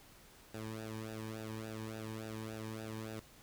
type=tone with flanger; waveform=sawtooth; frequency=110 Hz; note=A2; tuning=in tune; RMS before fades=-44 dBFS; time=0.54-3.2 s; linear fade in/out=5 ms; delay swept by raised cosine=0.93 to 1.5 ms; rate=3.5 Hz; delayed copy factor=-0.95; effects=pink hiss -60 dBFS RMS until 3.42 s